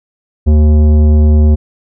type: tone with tanh clipping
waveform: triangle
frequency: 75.8 Hz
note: D#2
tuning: 45 cents flat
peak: -6 dBFS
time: 0.46-1.56 s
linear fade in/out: 20 ms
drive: 17 dB
effects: none